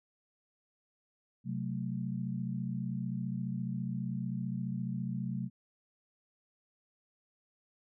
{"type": "chord", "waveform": "sine", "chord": "F# diminished", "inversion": "second", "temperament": "equal", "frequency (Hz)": [130.81, 185, 220], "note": ["C3", "F#3", "A3"], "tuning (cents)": [0, 0, 0], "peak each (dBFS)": [-37, -37, -39], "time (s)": [1.44, 5.5], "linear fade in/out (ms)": 50, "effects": []}